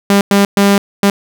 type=tone bursts at uneven times; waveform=sawtooth; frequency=200 Hz; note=G3; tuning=35 cents sharp; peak=-3 dBFS; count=4; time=0.1-0.21 / 0.31-0.45 / 0.57-0.78 / 1.03-1.1 s; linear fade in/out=2 ms; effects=none